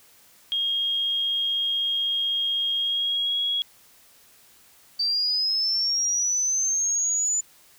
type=tone with pitch glide; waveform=sine; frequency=3252 to 3320 Hz; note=G#7 to G#7; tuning=-37 to -1 cents; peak=-22 dBFS; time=0.52-3.62 s; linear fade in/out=0 ms; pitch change=+36 cents; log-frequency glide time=2.76-3.4 s
type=linear sweep; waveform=sine; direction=up; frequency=4623 to 7040 Hz; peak=-21 dBFS; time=4.99-7.41 s; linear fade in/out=10 ms
effects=white hiss -55 dBFS RMS until 7.78 s